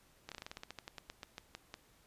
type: slowing click train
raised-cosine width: 0.2 ms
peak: -27 dBFS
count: 18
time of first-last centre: 0.29-1.741 s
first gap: 27 ms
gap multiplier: 1.13
effects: pink hiss -67 dBFS RMS until 2.06 s + resampled to 32000 Hz